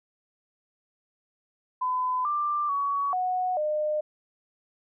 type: tone with pitch steps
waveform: sine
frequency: 1010 / 1184 / 1126 / 735 / 607 Hz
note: B5 / D6 / C#6 / F#5 / D#5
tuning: +39 / +14 / +27 / -12 / -43 cents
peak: -24 dBFS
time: 1.81-4.01 s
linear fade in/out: 10 ms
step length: 440 ms
effects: none